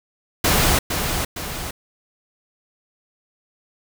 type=noise with echo; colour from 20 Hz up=pink; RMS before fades=-17 dBFS; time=0.44-0.79 s; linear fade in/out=5 ms; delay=460 ms; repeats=2; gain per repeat=-6 dB; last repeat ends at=1.71 s; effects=none